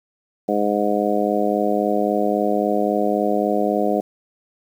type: harmonic tone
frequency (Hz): 103.7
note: G#2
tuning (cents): -2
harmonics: 2 / 3 / 4 / 5 / 6 / 7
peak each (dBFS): -24 / -24 / -24 / -24 / -24 / -24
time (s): 0.48-4.01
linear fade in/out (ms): 10
effects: 8-bit